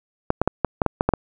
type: clicks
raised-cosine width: 1 ms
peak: -3 dBFS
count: 9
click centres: 0.304 / 0.416 / 0.476 / 0.647 / 0.818 / 0.863 / 1.009 / 1.09 / 1.137 s
effects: none